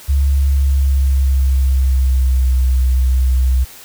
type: tone with pitch glide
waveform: sine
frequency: 69.3 to 63.92 Hz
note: C#2 to C2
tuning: 0 to -40 cents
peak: -10 dBFS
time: 0.08-3.65 s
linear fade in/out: 20 ms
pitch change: -140 cents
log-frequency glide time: 0.4-2.57 s
effects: white hiss -38 dBFS RMS until 3.84 s